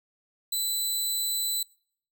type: tone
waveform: 15% pulse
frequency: 3996 Hz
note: B7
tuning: 20 cents sharp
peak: -19 dBFS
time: 0.52-1.63 s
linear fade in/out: 5 ms
effects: noise-tail reverb RT60 0.6 s tail -26 dB re dry